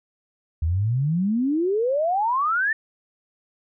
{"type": "exponential sweep", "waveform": "sine", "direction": "up", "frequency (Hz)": [75.8, 1824], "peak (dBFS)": -19, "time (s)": [0.62, 2.73], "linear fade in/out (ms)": 5, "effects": []}